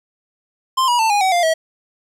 square tone with pitch steps, 1046.5 / 965.2 / 890.2 / 821.1 / 757.3 / 698.5 / 644.2 Hz, C6 / B5 / A5 / G#5 / F#5 / F5 / E5, 0 / -40 / +20 / -20 / +40 / 0 / -40 cents, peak -14 dBFS, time 0.77-1.54 s, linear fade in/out 10 ms, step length 110 ms, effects low-pass 10000 Hz 12 dB/octave + 8-bit

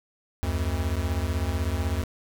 square beating tone pair, 73.42 / 89.42 Hz, D2 / F2, 0 / +41 cents, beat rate 16 Hz, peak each -28 dBFS, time 0.43-2.04 s, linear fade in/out 0 ms, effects 9-bit

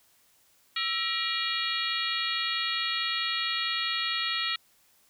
harmonic tone with a mistuned harmonic, 475.4 Hz, A#4, 34 cents sharp, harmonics 3 / 4 / 5 / 6 / 7 / 8 / 9, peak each -35 / -35 / -35 / -35 / -35 / -35 / -35 dBFS, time 0.76-4.56 s, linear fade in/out 5 ms, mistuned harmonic 3, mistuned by -130 cents, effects white hiss -64 dBFS RMS until 5.09 s

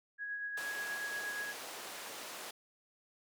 sine tone with tremolo, 1661.2 Hz, G#6, in tune, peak -36 dBFS, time 0.18-1.54 s, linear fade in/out 50 ms, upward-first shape sine, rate 8.4 Hz, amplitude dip 35%
pink band-pass noise, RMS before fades -46 dBFS, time 0.57-2.51 s, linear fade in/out 5 ms, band 470 to 15000 Hz, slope 12 dB/octave
effects none

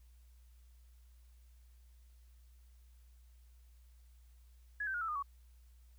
sine tone with pitch steps, 1684 / 1553.2 / 1432.5 / 1321.2 / 1218.6 / 1123.9 Hz, G#6 / G6 / F6 / E6 / D#6 / C#6, +24 / -16 / +44 / +4 / -36 / +24 cents, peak -35 dBFS, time 4.8-5.226 s, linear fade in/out 5 ms, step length 71 ms, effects added 60 Hz sine -58 dBFS peak until 5.98 s + white hiss -75 dBFS RMS until 5.98 s

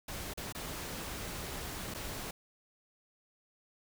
pink noise with dropouts, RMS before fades -41 dBFS, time 0.08-2.31 s, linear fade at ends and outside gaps 5 ms, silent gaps 0.337-0.374 / 0.525-0.548 / 1.94-1.946 s, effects none

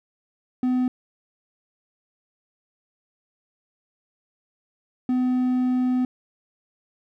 triangle tone bursts at uneven times, 252.5 Hz, B3, 39 cents sharp, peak -17 dBFS, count 2, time 0.63-0.88 / 5.09-6.05 s, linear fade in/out 2 ms, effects none

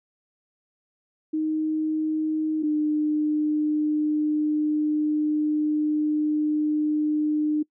sine tone pair in turn, 311.7 / 302.8 Hz, D#4 / D#4, +3 / -47 cents, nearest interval minor second, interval 50 cents, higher first, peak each -22 / -20 dBFS, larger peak second, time 1.33-2.63 / 2.63-7.63 s, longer second, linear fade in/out 10 ms, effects noise-tail reverb RT60 0.1 s tail -23 dB re dry

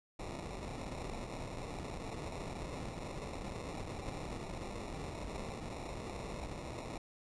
pink noise with sample-and-hold, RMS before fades -43 dBFS, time 0.19-6.98 s, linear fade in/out 5 ms, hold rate 1575 Hz, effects resampled to 22050 Hz

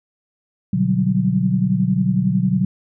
sine chord, G major seventh, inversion first, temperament equal, 123.47 / 146.83 / 185 / 196 Hz, B2 / D3 / F#3 / G3, 0 / 0 / 0 / 0 cents, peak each -22 / -23 / -17 / -23 dBFS, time 0.73-2.65 s, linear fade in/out 5 ms, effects none

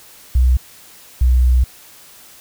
sine tone pair in turn, 62.9 / 62.43 Hz, B1 / B1, +32 / +19 cents, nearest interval unison, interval 13 cents, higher first, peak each -9 dBFS, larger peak neither, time 0.35-0.57 / 1.21-1.64 s, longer second, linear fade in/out 5 ms, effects white hiss -43 dBFS RMS until 2.4 s

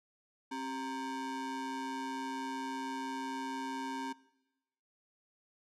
square ring-modulated tone, 329.6 Hz, E4, in tune, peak -35 dBFS, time 0.51-4.13 s, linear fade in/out 10 ms, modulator 597 Hz, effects noise-tail reverb RT60 1.0 s tail -21 dB re dry + low-pass 8000 Hz 12 dB/octave

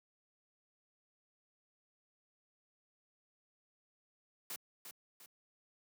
white noise with echo, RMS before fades -43 dBFS, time 4.5-4.56 s, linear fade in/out 2 ms, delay 350 ms, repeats 2, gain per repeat -7 dB, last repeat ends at 5.26 s, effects high-pass 150 Hz 12 dB/octave

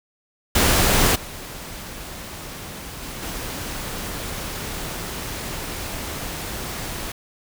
pink noise with level steps, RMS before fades -17 / -35 / -33 / -30 dBFS, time 0.55-7.12 s, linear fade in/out 5 ms, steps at 1.15 / 3.02 / 3.22 s, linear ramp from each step 10 ms, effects none

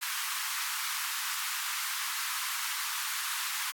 pink high-pass noise, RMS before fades -34 dBFS, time 0.01-3.72 s, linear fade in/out 20 ms, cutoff 1000 Hz, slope 48 dB/octave, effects AAC 64 kbps

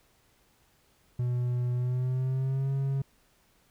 triangle tone with pitch glide, 123 to 136.48 Hz, B2 to C#3, -7 to -27 cents, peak -24 dBFS, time 1.19-3.02 s, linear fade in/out 5 ms, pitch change +180 cents, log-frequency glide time 1.74-2.71 s, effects pink hiss -66 dBFS RMS until 3.7 s

